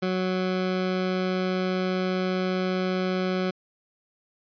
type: tone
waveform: 20% pulse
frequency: 185 Hz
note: F#3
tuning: in tune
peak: -19 dBFS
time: 0.02-3.51 s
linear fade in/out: 10 ms
effects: resampled to 11025 Hz